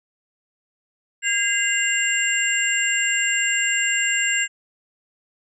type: tone cluster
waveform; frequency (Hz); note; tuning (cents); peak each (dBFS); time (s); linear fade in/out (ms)
sine; 1622 / 2064 / 2799 / 7410; G#6 / C7 / F7 / A#8; -41 / -24 / +3 / -11; -24; 1.22-4.48; 50
effects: none